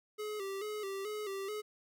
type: tone with vibrato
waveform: square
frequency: 406.8 Hz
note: G#4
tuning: 36 cents flat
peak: -38 dBFS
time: 0.18-1.62 s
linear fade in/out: 20 ms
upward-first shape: square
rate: 2.3 Hz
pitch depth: 71 cents each way
effects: none